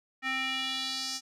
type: tone with band-pass filter sweep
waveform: square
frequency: 263.2 Hz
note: C4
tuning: 10 cents sharp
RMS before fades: -33 dBFS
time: 0.22-1.21 s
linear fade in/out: 50 ms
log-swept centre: 2000 to 5800 Hz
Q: 2.9
effects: none